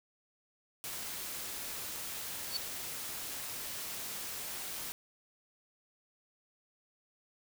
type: noise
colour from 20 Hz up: white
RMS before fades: -41 dBFS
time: 0.84-4.92 s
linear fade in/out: 0 ms
type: tone with exponential growth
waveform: sine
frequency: 4474 Hz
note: C#8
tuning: 15 cents sharp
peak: -29 dBFS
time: 2.46-2.57 s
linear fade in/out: 5 ms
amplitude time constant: 22 ms
effects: none